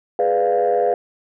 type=chord; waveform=sine; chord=G# diminished seventh; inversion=none; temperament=equal; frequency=415.3 / 493.9 / 587.3 / 698.5 Hz; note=G#4 / B4 / D5 / F5; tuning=0 / 0 / 0 / 0 cents; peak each=-20 / -18 / -23 / -18 dBFS; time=0.19-0.94 s; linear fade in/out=2 ms; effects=tanh soft clip ceiling -9 dBFS